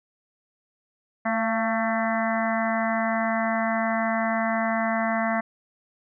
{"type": "harmonic tone with a mistuned harmonic", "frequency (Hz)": 223.4, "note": "A3", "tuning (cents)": 27, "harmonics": [1, 3, 4, 5, 6, 7, 8, 9], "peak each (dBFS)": [-27, -26, -33, -32, -35, -35, -33, -33], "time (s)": [1.25, 5.41], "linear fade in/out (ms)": 10, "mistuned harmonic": 3, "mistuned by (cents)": 26, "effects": []}